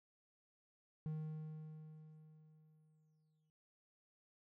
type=tone with exponential decay; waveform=triangle; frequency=155.56 Hz; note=D#3; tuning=in tune; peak=-37 dBFS; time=1.06-3.5 s; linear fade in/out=0 ms; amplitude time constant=530 ms; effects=noise-tail reverb RT60 0.6 s tail -24 dB re dry